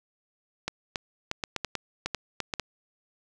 clicks, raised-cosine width 0.2 ms, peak -12 dBFS, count 12, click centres 0.68 / 0.958 / 1.314 / 1.438 / 1.563 / 1.647 / 1.753 / 2.06 / 2.147 / 2.403 / 2.538 / 2.597 s, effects none

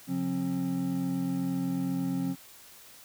triangle tone cluster, 136.9 / 179.1 / 267.4 Hz, C#3 / F3 / C4, -21 / +44 / +38 cents, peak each -36 / -30 / -28 dBFS, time 0.07-2.36 s, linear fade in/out 50 ms, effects white hiss -52 dBFS RMS until 3.04 s

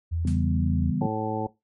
sine tone with pitch glide, 83.5 to 82.88 Hz, E2 to E2, +23 to +10 cents, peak -24 dBFS, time 0.11-0.92 s, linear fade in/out 20 ms, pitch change -13 cents, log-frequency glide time 0.73-0.79 s
sine chord, C# half-diminished seventh, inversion none, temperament equal, 138.59 / 164.81 / 196 / 246.9 Hz, C#3 / E3 / G3 / B3, 0 / 0 / 0 / 0 cents, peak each -29 dBFS, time 0.25-1.07 s, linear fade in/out 2 ms
white noise with exponential decay, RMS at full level -41 dBFS, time 0.27-0.5 s, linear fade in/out 5 ms, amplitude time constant 48 ms
harmonic tone, 108.9 Hz, A2, 17 cents flat, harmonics 1 / 2 / 3 / 4 / 5 / 7 / 8, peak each -33 / -33 / -33 / -33 / -33 / -33 / -33 dBFS, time 1.01-1.47 s, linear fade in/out 5 ms
effects noise-tail reverb RT60 0.2 s tail -19 dB re dry + MP3 48 kbps

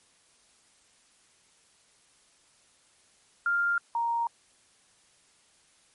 sine tone pair in turn, 1398 / 933.1 Hz, F6 / A#5, +1 / +1 cents, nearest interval perfect fifth, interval 700 cents, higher first, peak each -23 / -25 dBFS, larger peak first, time 3.46-3.78 / 3.95-4.27 s, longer neither, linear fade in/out 2 ms, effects white hiss -63 dBFS RMS until 5.94 s + MP3 48 kbps

